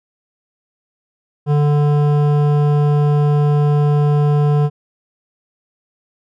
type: tone with hard clipping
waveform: sine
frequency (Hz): 146.83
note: D3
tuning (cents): 0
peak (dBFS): -13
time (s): 1.46-4.7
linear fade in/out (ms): 50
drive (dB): 13
effects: none